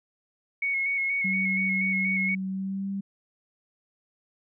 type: tone with vibrato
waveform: sine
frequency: 2200 Hz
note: C#7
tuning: 14 cents flat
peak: -24 dBFS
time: 0.62-2.35 s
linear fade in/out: 5 ms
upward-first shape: square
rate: 4.2 Hz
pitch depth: 23 cents each way
type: tone with pitch glide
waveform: sine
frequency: 190 to 196.59 Hz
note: F#3 to G3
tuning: +46 to +5 cents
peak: -28 dBFS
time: 1.24-3.01 s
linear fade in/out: 10 ms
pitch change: +59 cents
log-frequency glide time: 2.48-2.9 s
effects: none